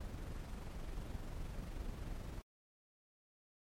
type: noise with amplitude modulation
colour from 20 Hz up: brown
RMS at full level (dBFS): -43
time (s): 0-2.42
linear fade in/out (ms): 10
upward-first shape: sine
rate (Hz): 22.8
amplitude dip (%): 35
effects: MP3 64 kbps